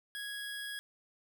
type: tone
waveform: 25% pulse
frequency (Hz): 1661.2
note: G#6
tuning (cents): 0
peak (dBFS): -35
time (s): 0.15-0.79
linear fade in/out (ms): 0
effects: none